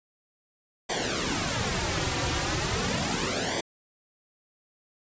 pink noise with flanger, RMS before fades -28 dBFS, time 0.89-3.61 s, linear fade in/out 10 ms, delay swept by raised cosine 0.74 to 4.74 ms, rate 0.37 Hz, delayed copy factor -0.85, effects resampled to 16000 Hz

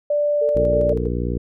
sine tone, 587.3 Hz, D5, in tune, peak -16 dBFS, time 0.1-0.93 s, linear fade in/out 5 ms
sine tone with tremolo, 447.9 Hz, A4, 31 cents sharp, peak -21 dBFS, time 0.41-1.08 s, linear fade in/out 10 ms, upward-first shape square, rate 6.2 Hz, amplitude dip 60%
harmonic tone, 59.8 Hz, A#1, 45 cents sharp, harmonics 1 / 2 / 3 / 4 / 5 / 6 / 7 / 8, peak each -24 / -27 / -29 / -30 / -31 / -32 / -32 / -33 dBFS, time 0.55-1.38 s, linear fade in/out 5 ms
effects none

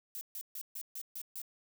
violet noise bursts, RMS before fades -42 dBFS, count 7, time 0.15-1.417 s, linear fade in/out 0 ms, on 61 ms, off 140 ms, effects none

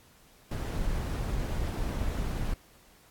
brown noise, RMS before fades -31 dBFS, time 0.51-2.54 s, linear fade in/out 5 ms, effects pink hiss -59 dBFS RMS until 3.1 s + AAC 64 kbps

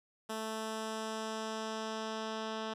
10% pulse tone with low-pass filter sweep, 220 Hz, A3, in tune, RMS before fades -39 dBFS, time 0.29-2.74 s, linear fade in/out 10 ms, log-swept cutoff 11000 to 4300 Hz, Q 1.2, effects none

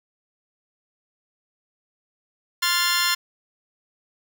15% pulse chord, F major, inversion second, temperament just, 1047.7 / 1396.9 / 1746.1 Hz, C6 / F6 / A6, +2 / 0 / -14 cents, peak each -18 dBFS, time 2.62-3.15 s, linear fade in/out 10 ms, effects none

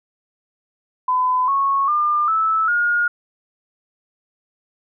sine tone with pitch steps, 1010 / 1101.4 / 1201.1 / 1309.8 / 1428.4 Hz, B5 / C#6 / D6 / E6 / F6, +39 / -11 / +39 / -11 / +39 cents, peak -15 dBFS, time 1.08-3.08 s, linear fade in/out 5 ms, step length 400 ms, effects none

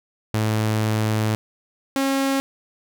sawtooth tone pair in turn, 108.7 / 271.7 Hz, A2 / C#4, -21 / -35 cents, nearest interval octave + major third, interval 1586 cents, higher second, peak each -15 dBFS, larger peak neither, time 0.34-1.35 / 1.96-2.4 s, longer first, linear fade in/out 0 ms, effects none

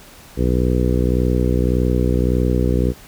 harmonic tone, 61.74 Hz, B1, in tune, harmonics 1 / 2 / 3 / 4 / 5 / 6 / 7 / 8, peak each -18 / -21 / -23 / -24 / -25 / -26 / -26 / -27 dBFS, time 0.36-2.94 s, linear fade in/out 50 ms, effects pink hiss -43 dBFS RMS until 3.07 s

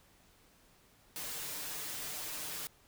white noise with comb filter, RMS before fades -41 dBFS, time 1.16-2.67 s, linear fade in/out 0 ms, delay 6.6 ms, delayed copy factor +0.85, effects pink hiss -65 dBFS RMS until 2.87 s

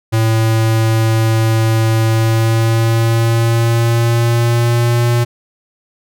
square tone with pitch glide, 112 to 119.35 Hz, A2 to A#2, +31 to +41 cents, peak -11 dBFS, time 0.12-5.25 s, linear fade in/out 20 ms, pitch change +110 cents, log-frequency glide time 2.06-5.08 s, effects none

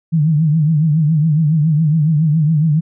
sine tone with vibrato, 155.2 Hz, D#3, 4 cents flat, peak -10 dBFS, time 0.12-2.81 s, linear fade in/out 20 ms, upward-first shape triangle, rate 7.2 Hz, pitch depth 130 cents each way, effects none

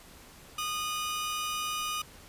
sawtooth tone pair together, 1231.2 / 2952 Hz, D#6 / F#7, -19 / -5 cents, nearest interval octave + minor third, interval 1514 cents, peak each -29 / -33 dBFS, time 0.58-2.02 s, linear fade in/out 5 ms, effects pink hiss -52 dBFS RMS until 2.28 s + resampled to 32000 Hz

